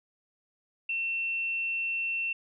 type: tone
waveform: sine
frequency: 2700 Hz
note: E7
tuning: 41 cents sharp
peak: -28 dBFS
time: 0.89-2.33 s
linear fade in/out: 5 ms
effects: none